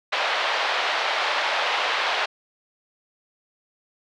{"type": "band-pass noise", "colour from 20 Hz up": "pink", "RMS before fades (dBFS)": -24, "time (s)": [0.12, 2.26], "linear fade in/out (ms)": 10, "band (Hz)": [610, 4000], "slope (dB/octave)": 24, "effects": []}